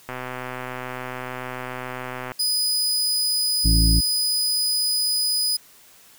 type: click train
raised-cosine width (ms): 0.5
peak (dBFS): -16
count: 284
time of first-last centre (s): 0.09-2.318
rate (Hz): 127
type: tone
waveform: sawtooth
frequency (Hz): 4978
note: D#8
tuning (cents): 0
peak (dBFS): -17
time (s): 2.39-5.57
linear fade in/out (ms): 10
type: harmonic tone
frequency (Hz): 55.2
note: A1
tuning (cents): +6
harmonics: 1 / 2 / 3 / 5 / 6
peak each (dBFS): -16 / -25 / -24 / -28 / -36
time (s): 3.64-4.01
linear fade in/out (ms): 20
effects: white hiss -51 dBFS RMS until 6.18 s